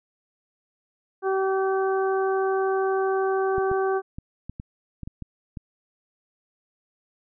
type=harmonic tone; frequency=383.9 Hz; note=G4; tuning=36 cents flat; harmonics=1 / 2 / 3 / 4; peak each=-22 / -28 / -32 / -34 dBFS; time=1.22-4.02 s; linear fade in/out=50 ms
type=clicks; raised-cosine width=5 ms; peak=-22 dBFS; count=9; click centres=3.582 / 3.715 / 4.185 / 4.496 / 4.599 / 5.033 / 5.075 / 5.223 / 5.572 s
effects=none